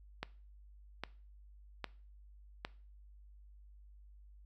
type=click train; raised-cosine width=0.3 ms; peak=-22 dBFS; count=4; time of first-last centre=0.23-2.649 s; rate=1.24 Hz; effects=noise-tail reverb RT60 0.4 s tail -20 dB re dry + added 50 Hz sine -55 dBFS peak until 4.45 s